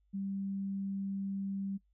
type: tone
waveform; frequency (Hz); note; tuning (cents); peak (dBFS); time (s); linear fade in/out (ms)
sine; 196; G3; 0; -34; 0.13-1.78; 20
effects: noise-tail reverb RT60 0.1 s tail -22 dB re dry + added 50 Hz sine -69 dBFS peak until 1.93 s